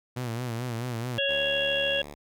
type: tone with vibrato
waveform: sawtooth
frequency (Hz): 119.8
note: A#2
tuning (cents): +48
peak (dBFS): -26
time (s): 0.16-1.19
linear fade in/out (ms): 10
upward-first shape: sine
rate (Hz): 4.6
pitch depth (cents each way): 97
type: harmonic tone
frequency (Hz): 554.4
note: C#5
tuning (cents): 0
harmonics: 1 / 3 / 5 / 6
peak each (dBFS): -28 / -32 / -29 / -29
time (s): 1.18-2.02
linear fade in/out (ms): 5
type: tone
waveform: 5% pulse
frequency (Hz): 73.42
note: D2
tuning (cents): 0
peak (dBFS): -29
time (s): 1.28-2.15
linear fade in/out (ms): 20
effects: none